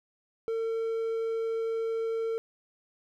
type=tone; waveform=triangle; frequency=452.2 Hz; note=A4; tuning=47 cents sharp; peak=-26 dBFS; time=0.48-2.38 s; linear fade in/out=0 ms; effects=none